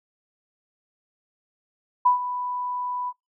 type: tone with ADSR envelope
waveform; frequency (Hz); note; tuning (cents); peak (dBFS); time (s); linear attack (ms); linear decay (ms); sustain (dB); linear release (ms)
sine; 990; B5; +4; -13; 2.05-3.13; 11; 120; -13; 47
effects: noise-tail reverb RT60 0.2 s tail -26 dB re dry